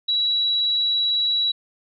sine tone, 3906 Hz, B7, 20 cents flat, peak -18 dBFS, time 0.08-1.52 s, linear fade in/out 10 ms, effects none

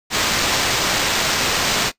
violet noise with sample-and-hold, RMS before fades -19 dBFS, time 0.1-1.92 s, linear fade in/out 50 ms, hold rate 11025 Hz, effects noise-tail reverb RT60 0.1 s tail -19 dB re dry + resampled to 32000 Hz

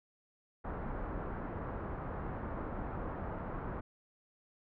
pink low-pass noise, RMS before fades -40 dBFS, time 0.64-3.81 s, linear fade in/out 10 ms, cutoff 1400 Hz, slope 24 dB/octave, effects none

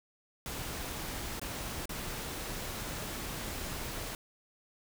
pink noise with dropouts, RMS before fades -39 dBFS, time 0.46-4.15 s, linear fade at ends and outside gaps 1 ms, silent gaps 1.396-1.415 / 1.856-1.893 s, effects none

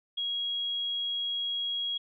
sine tone, 3300 Hz, G#7, 12 cents flat, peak -29 dBFS, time 0.17-1.98 s, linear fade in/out 10 ms, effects none

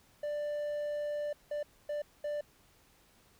triangle tone bursts at uneven times, 590 Hz, D5, 8 cents sharp, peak -31 dBFS, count 4, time 0.23-1.33 / 1.51-1.63 / 1.89-2.02 / 2.24-2.41 s, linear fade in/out 5 ms, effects pink hiss -65 dBFS RMS until 3.39 s

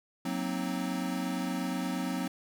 square chord, C half-diminished seventh, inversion second, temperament equal with one note detuned, 183.93 / 233.1 / 261.6 / 311.1 Hz, Gb3 / Bb3 / C4 / Eb4, -10 / 0 / 0 / 0 cents, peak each -36 / -40 / -35 / -40 dBFS, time 0.25-2.28 s, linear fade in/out 5 ms, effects none

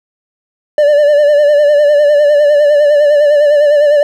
triangle tone with vibrato, 587.3 Hz, D5, in tune, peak -3 dBFS, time 0.78-4.03 s, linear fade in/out 2 ms, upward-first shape sine, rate 9.9 Hz, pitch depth 48 cents each way, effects none

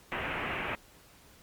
white low-pass noise, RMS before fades -35 dBFS, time 0.12-0.75 s, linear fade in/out 0 ms, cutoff 2700 Hz, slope 48 dB/octave, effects pink hiss -58 dBFS RMS until 1.42 s + Opus 48 kbps

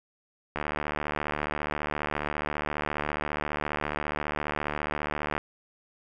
click train, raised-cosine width 0.5 ms, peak -14 dBFS, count 361, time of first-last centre 0.56-5.379 s, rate 74.7 Hz, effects none

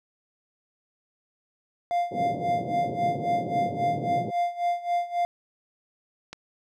triangle tone with tremolo, 698.5 Hz, F5, in tune, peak -19 dBFS, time 1.91-5.25 s, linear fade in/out 0 ms, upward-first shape sine, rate 3.7 Hz, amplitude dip 85%
pink band-pass noise, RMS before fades -33 dBFS, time 2.11-4.31 s, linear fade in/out 10 ms, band 110 to 670 Hz, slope 48 dB/octave
click, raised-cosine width 0.2 ms, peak -20 dBFS, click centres 6.33 s
effects none

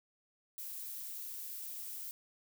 violet noise, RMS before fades -44 dBFS, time 0.58-2.11 s, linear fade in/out 0 ms, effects none

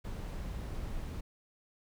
brown noise, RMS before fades -39 dBFS, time 0.04-1.21 s, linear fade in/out 10 ms, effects none

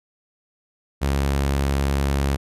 sawtooth tone, 69.3 Hz, C#2, in tune, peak -15 dBFS, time 1.01-2.37 s, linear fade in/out 20 ms, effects resampled to 32000 Hz

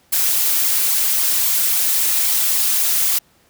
blue noise with flanger, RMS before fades -17 dBFS, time 0.12-3.19 s, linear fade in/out 10 ms, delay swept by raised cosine 0.89 to 6.59 ms, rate 3.7 Hz, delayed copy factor +0.65, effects pink hiss -56 dBFS RMS until 3.49 s + high-pass 60 Hz 12 dB/octave

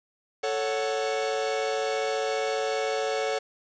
45% pulse chord, F# minor, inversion first, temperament equal, 440 / 554.4 / 740 Hz, A4 / C#5 / F#5, 0 / 0 / 0 cents, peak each -29 / -30 / -32 dBFS, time 0.43-3.39 s, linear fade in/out 10 ms, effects resampled to 16000 Hz + 8-bit

